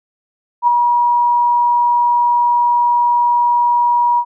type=tone with ADSR envelope; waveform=sine; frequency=960 Hz; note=B5; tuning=49 cents flat; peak=-6 dBFS; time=0.62-4.25 s; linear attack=56 ms; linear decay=5 ms; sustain=-4 dB; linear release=65 ms; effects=none